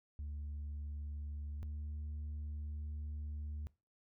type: tone pair in turn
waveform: sine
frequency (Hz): 73.4 / 74.9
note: D2 / D2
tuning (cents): 0 / +35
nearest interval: unison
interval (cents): 35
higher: second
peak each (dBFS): -38 / -37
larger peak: second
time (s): 0.19-1.63 / 1.63-3.67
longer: second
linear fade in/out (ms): 0
effects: noise-tail reverb RT60 0.3 s tail -24 dB re dry + tanh soft clip ceiling -39 dBFS